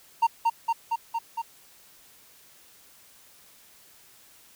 triangle tone with echo, 920 Hz, A#5, 23 cents flat, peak -15 dBFS, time 0.22-0.27 s, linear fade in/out 10 ms, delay 230 ms, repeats 5, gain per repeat -2 dB, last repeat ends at 1.42 s, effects white hiss -55 dBFS RMS until 4.55 s

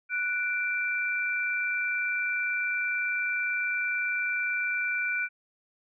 sine tone pair together, 1478 / 2349 Hz, F#6 / D7, -2 / 0 cents, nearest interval minor sixth, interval 802 cents, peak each -29 / -29 dBFS, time 0.09-5.29 s, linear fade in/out 50 ms, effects none

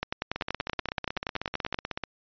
two click trains, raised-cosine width 0.3 ms, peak -12 / -15 dBFS, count 19 / 28, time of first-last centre 0.03-1.744 / 0.36-2.037 s, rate 10.5 / 16.1 Hz, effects resampled to 11025 Hz

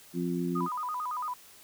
harmonic tone, 87.31 Hz, F2, in tune, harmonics 2 / 3 / 4, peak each -31 / -33 / -34 dBFS, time 0.13-0.69 s, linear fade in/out 50 ms
sine tone with vibrato, 1108.7 Hz, C#6, in tune, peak -31 dBFS, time 0.55-1.34 s, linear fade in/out 10 ms, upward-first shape square, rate 8.9 Hz, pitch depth 190 cents each way
effects white hiss -54 dBFS RMS until 1.63 s

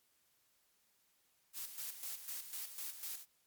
blue noise with tremolo, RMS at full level -43 dBFS, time 1.53-3.26 s, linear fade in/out 50 ms, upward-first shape square, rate 4 Hz, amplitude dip 60%, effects white hiss -75 dBFS RMS until 3.46 s + MP3 96 kbps

